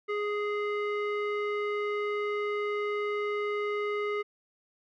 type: tone with low-pass filter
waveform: square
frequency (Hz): 415.3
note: G#4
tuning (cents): 0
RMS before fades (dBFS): -31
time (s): 0.08-4.23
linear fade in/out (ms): 20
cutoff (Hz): 2000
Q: 2.1
effects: none